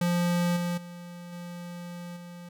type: tone with level steps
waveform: square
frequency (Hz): 174.61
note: F3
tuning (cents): 0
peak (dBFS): -24 / -28 / -41 / -38 / -42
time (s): 0.01-2.49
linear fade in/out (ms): 5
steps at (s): 0.56 / 0.77 / 1.32 / 2.16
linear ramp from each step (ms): 10
effects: none